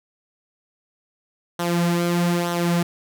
sawtooth tone with flanger, 173 Hz, F3, 16 cents flat, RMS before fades -21 dBFS, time 1.59-2.83 s, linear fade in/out 5 ms, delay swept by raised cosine 0.41 to 4.71 ms, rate 1.1 Hz, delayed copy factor -0.6, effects none

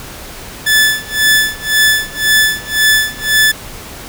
sawtooth tone with tremolo, 1739 Hz, A6, 21 cents flat, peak -3 dBFS, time 0.66-3.52 s, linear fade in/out 10 ms, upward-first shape sine, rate 1.9 Hz, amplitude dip 95%, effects pink hiss -30 dBFS RMS until 4.08 s

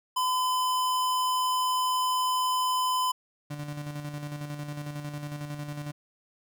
square tone, 1014 Hz, B5, 45 cents sharp, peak -25 dBFS, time 0.16-3.12 s, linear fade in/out 10 ms
35% pulse tone with tremolo, 146.83 Hz, D3, in tune, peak -31 dBFS, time 3.5-5.92 s, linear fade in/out 10 ms, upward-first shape square, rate 11 Hz, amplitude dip 45%
effects none

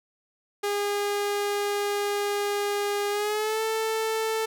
sawtooth tone with pitch glide, 408.1 to 442.5 Hz, G#4 to A4, -30 to +10 cents, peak -21 dBFS, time 0.63-4.46 s, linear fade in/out 10 ms, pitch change +140 cents, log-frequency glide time 3.1-3.62 s, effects none

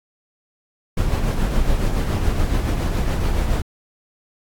brown noise with tremolo, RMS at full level -17 dBFS, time 0.97-3.62 s, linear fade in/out 5 ms, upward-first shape triangle, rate 7.1 Hz, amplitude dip 45%, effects AAC 64 kbps

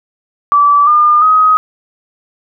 sine tone with pitch steps, 1157 / 1207.5 / 1260.3 Hz, D6 / D6 / D#6, -26 / +48 / +22 cents, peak -5 dBFS, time 0.52-1.57 s, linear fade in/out 0 ms, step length 350 ms, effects none

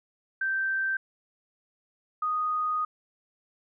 sine tone pair in turn, 1561 / 1241.4 Hz, G6 / D#6, -8 / -4 cents, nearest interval major third, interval 396 cents, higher first, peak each -25 dBFS, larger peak neither, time 0.41-0.97 / 2.22-2.85 s, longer second, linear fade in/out 5 ms, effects none

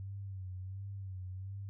sine tone with vibrato, 95.6 Hz, G2, 43 cents flat, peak -40 dBFS, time 0-1.69 s, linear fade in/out 0 ms, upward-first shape sine, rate 1.4 Hz, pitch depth 63 cents each way, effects none

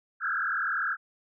sine tone with frequency modulation, 1487 Hz, F#6, 8 cents sharp, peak -26 dBFS, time 0.2-0.97 s, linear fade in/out 50 ms, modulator 40.2 Hz, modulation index 4.6, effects none

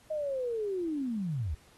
sine linear sweep, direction down, 630 to 63.4 Hz, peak -30 dBFS, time 0.1-1.55 s, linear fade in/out 10 ms, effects pink hiss -61 dBFS RMS until 1.77 s + AAC 32 kbps

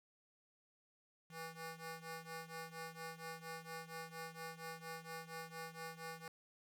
10% pulse ring-modulated tone, 326.3 Hz, E4, 18 cents flat, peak -36 dBFS, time 1.3-6.28 s, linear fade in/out 2 ms, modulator 161 Hz, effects none

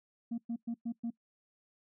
sine tone bursts, 233.1 Hz, A#3, in tune, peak -31 dBFS, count 5, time 0.31-1.105 s, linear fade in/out 10 ms, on 71 ms, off 110 ms, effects noise-tail reverb RT60 0.1 s tail -21 dB re dry + tanh soft clip ceiling -31 dBFS

